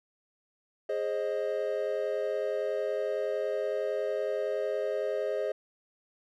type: chord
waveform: triangle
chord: Ab major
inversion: none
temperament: equal with one note detuned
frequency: 415.3 / 531.5 / 622.3 Hz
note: Ab4 / C5 / Eb5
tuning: 0 / +27 / 0 cents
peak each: -31 dBFS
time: 0.89-5.52 s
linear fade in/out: 5 ms
effects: none